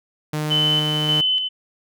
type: tone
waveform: sawtooth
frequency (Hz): 152.2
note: D#3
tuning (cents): -38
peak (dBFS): -18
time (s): 0.33-1.21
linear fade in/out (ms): 5
type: tone with tremolo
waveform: sine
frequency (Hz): 3031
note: F#7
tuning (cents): +41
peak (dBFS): -16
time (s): 0.5-1.49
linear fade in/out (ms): 20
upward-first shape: square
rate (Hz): 1.7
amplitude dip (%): 45
effects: none